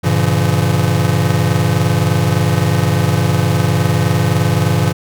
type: chord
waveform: square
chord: G diminished seventh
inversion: none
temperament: just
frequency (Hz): 98 / 117.6 / 141.12 / 169.34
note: G2 / Bb2 / Db3 / Fb3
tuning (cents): 0 / +16 / +31 / +47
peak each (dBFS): -18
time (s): 0.03-4.93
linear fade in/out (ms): 20
effects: none